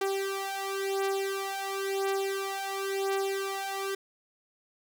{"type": "beating tone pair", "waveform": "sawtooth", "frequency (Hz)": [390, 390.96], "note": ["G4", "G4"], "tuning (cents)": [-9, -5], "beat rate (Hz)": 0.96, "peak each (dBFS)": [-29, -28], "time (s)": [0.01, 3.95], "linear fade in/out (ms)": 5, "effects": []}